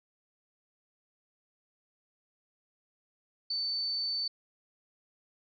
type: tone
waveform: sine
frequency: 4528 Hz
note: C#8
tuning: 36 cents sharp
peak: -30 dBFS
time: 3.5-4.28 s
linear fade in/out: 5 ms
effects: none